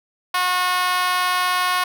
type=tone with high-pass filter; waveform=5% pulse; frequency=363 Hz; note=F#4; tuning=33 cents flat; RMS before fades=-20 dBFS; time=0.34-1.84 s; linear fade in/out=5 ms; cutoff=930 Hz; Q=7.6; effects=none